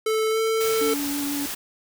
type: tone with pitch glide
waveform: square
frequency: 438.2 to 445.1 Hz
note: A4 to A4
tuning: -7 to +20 cents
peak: -21 dBFS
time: 0.06-0.94 s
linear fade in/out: 5 ms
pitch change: +27 cents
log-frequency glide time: 0.3-0.39 s
type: noise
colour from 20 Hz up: white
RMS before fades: -31 dBFS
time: 0.6-1.55 s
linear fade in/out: 10 ms
type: tone with vibrato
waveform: triangle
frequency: 285.3 Hz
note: C#4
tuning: 50 cents sharp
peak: -24 dBFS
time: 0.81-1.46 s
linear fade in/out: 5 ms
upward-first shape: sine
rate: 6.2 Hz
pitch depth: 15 cents each way
effects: none